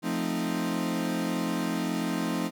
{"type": "chord", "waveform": "40% pulse", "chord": "F dominant seventh", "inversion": "none", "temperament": "equal", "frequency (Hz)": [174.61, 220, 261.6, 311.1], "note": ["F3", "A3", "C4", "Eb4"], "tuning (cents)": [0, 0, 0, 0], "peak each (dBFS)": -32, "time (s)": [0.02, 2.51], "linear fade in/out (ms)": 50, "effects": []}